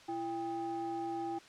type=ring-modulated tone; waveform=triangle; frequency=230 Hz; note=A#3; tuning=23 cents flat; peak=-30 dBFS; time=0.08-1.39 s; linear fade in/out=10 ms; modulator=567 Hz; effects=white hiss -56 dBFS RMS until 1.48 s + low-pass 5000 Hz 12 dB/octave